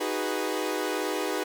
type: chord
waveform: sawtooth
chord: G# minor seventh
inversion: second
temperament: equal with one note detuned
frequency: 311.1 / 370 / 412.2 / 493.9 Hz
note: D#4 / F#4 / G#4 / B4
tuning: 0 / 0 / -13 / 0 cents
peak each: -29 dBFS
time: 0-1.44 s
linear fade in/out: 10 ms
effects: none